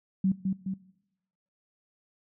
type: tone with echo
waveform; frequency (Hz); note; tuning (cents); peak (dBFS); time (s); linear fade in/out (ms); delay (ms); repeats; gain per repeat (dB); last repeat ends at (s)
sine; 190; F#3; +46; -21; 0.24-0.32; 5; 210; 2; -4; 0.74
effects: noise-tail reverb RT60 0.9 s tail -20 dB re dry